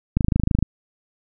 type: click train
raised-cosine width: 5 ms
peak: -5 dBFS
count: 13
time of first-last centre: 0.17-0.626 s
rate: 26.3 Hz
effects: none